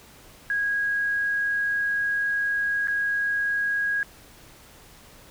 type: tone with dropouts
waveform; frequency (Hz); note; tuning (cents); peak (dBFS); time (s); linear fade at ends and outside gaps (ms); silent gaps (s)
sine; 1646; G#6; -16; -22; 0.5-4.03; 1; 2.873-2.882
effects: pink hiss -50 dBFS RMS until 5.3 s